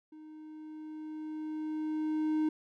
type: tone with level ramp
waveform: triangle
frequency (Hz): 309.7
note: D#4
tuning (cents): -8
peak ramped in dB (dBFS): -46 to -24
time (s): 0.12-2.49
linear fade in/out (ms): 5
effects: none